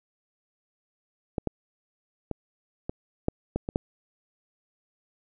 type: clicks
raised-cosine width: 2 ms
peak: -14 / -13 / -17 / -17 / -10 / -13 / -17 / -10 dBFS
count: 8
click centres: 1.382 / 1.473 / 2.313 / 2.895 / 3.284 / 3.56 / 3.689 / 3.759 s
effects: none